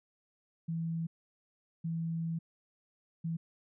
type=tone bursts at uneven times; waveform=sine; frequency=164.81 Hz; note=E3; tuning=in tune; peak=-32 dBFS; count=3; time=0.68-1.07 / 1.84-2.39 / 3.24-3.37 s; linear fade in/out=10 ms; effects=none